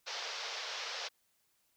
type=band-pass noise; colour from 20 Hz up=white; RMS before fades=-41 dBFS; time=0.06-1.09 s; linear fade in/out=20 ms; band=440 to 5700 Hz; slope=48 dB/octave; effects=white hiss -75 dBFS RMS until 1.76 s